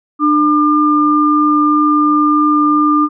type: tone pair together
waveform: sine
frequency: 299.5 / 1201.3 Hz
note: D4 / D6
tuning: +34 / +39 cents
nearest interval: 2 octaves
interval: 2405 cents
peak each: -11 dBFS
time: 0.19-3.09 s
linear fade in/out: 50 ms
effects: none